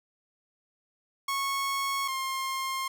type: tone pair in turn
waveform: sawtooth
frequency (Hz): 1100 / 1063.8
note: C#6 / C6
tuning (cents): -14 / +28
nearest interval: minor second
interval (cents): 58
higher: first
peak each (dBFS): -24 / -26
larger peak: first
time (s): 1.28-2.08 / 2.08-2.88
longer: neither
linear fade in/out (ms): 5
effects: none